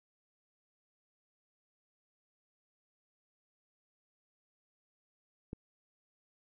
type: click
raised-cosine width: 3 ms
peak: -27 dBFS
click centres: 5.531 s
effects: none